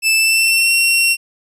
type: tone with pitch glide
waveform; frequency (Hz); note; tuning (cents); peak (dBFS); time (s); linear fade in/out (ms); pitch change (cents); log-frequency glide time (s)
sawtooth; 2637 to 2730; E7 to F7; 0 to -40; -8; 0.02-1.17; 50; +60; 0.16-0.72
effects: resampled to 32000 Hz